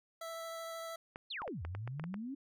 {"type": "tone with vibrato", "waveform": "25% pulse", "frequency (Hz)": 659.3, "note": "E5", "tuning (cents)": 0, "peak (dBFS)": -38, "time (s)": [0.21, 0.96], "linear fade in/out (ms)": 5, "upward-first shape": "sine", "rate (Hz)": 13, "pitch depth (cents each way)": 8}
{"type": "clicks", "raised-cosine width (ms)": 0.5, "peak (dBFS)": -29, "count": 9, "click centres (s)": [1.159, 1.419, 1.478, 1.65, 1.75, 1.876, 1.997, 2.04, 2.142]}
{"type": "exponential two-way sweep", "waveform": "sine", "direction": "down then up", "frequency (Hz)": [4545, 77.78, 287.2], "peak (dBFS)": -39, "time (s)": [1.3, 2.35], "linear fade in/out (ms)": 10, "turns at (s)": 1.63}
{"effects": []}